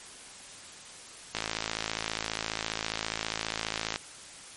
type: click train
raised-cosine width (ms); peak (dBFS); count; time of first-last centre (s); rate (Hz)
0.2; -12; 144; 1.35-3.959; 54.8
effects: white hiss -47 dBFS RMS until 4.56 s + MP3 48 kbps